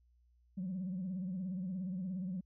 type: tone with vibrato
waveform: sine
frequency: 185 Hz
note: F#3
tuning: in tune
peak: -35 dBFS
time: 0.57-2.41 s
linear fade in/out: 10 ms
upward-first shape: sine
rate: 17 Hz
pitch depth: 98 cents each way
effects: tanh soft clip ceiling -33 dBFS + added 60 Hz sine -66 dBFS peak until 2.45 s